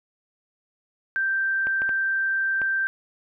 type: tone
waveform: sine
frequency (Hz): 1568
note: G6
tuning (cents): 0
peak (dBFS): -21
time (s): 1.16-2.87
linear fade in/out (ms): 0
type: clicks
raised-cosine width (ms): 0.5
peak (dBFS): -19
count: 4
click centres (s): 1.67 / 1.819 / 1.892 / 2.617
effects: none